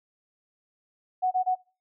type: tone bursts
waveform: sine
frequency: 740 Hz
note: F#5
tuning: in tune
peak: -21 dBFS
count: 3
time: 1.22-1.555 s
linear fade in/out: 20 ms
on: 95 ms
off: 25 ms
effects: noise-tail reverb RT60 0.4 s tail -25 dB re dry